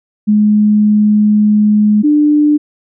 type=tone pair in turn; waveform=sine; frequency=210.4 / 297.6 Hz; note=G#3 / D4; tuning=+23 / +23 cents; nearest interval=tritone; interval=600 cents; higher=second; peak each=-6 dBFS; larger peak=neither; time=0.27-2.03 / 2.03-2.58 s; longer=first; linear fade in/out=20 ms; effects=none